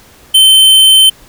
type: tone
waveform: square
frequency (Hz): 3088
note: G7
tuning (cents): -27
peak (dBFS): -3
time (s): 0.34-1.1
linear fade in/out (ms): 10
effects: pink hiss -41 dBFS RMS until 1.28 s